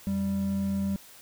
triangle tone pair together, 87.18 / 196 Hz, F2 / G3, -3 / 0 cents, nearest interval octave + major second, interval 1403 cents, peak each -34 / -24 dBFS, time 0.07-0.96 s, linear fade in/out 0 ms, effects white hiss -51 dBFS RMS until 1.21 s

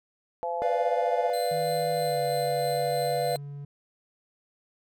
harmonic tone, 170.8 Hz, F3, 38 cents flat, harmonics 3 / 4 / 5, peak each -32 / -32 / -32 dBFS, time 0.43-1.3 s, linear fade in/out 0 ms
triangle chord, B diminished, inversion none, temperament equal, 493.9 / 587.3 / 698.5 Hz, B4 / D5 / F5, 0 / 0 / 0 cents, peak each -27 / -29 / -26 dBFS, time 0.62-3.36 s, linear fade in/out 0 ms
sawtooth tone with tremolo, 4087 Hz, C8, 41 cents flat, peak -34 dBFS, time 1.33-3.37 s, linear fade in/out 5 ms, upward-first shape sine, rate 3.1 Hz, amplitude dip 30%
triangle tone with pitch glide, 155.56 to 142.65 Hz, D#3 to C#3, 0 to +50 cents, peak -34 dBFS, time 1.51-3.65 s, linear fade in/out 5 ms, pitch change -150 cents, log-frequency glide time 1.99-2.2 s
effects none

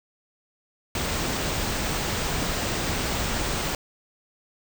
pink band-stop noise, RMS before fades -27 dBFS, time 0.95-3.75 s, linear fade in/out 2 ms, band 9100 to 14000 Hz, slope 96 dB/octave, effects none

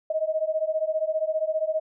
sine beating tone pair, 622.3 / 637.3 Hz, D#5 / D#5, 0 / +41 cents, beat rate 15 Hz, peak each -26 dBFS, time 0.1-1.8 s, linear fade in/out 5 ms, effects none

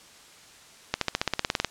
accelerating click train, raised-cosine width 0.2 ms, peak -6 dBFS, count 13, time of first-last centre 0.94-1.647 s, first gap 73 ms, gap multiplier 0.96, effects white hiss -51 dBFS RMS until 1.7 s + low-pass 8000 Hz 12 dB/octave

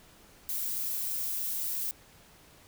violet noise, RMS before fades -33 dBFS, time 0.49-1.91 s, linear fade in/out 0 ms, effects pink hiss -57 dBFS RMS until 2.67 s

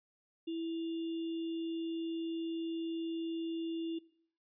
sine tone with sample-and-hold, 329.6 Hz, E4, in tune, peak -35 dBFS, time 0.47-3.99 s, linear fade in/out 10 ms, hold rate 3150 Hz, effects noise-tail reverb RT60 0.6 s tail -20 dB re dry + resampled to 11025 Hz

